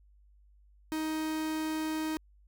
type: tone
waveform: 45% pulse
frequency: 313.5 Hz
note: D#4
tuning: 13 cents sharp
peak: -31 dBFS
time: 0.92-2.17 s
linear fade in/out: 0 ms
effects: added 50 Hz sine -58 dBFS peak until 2.47 s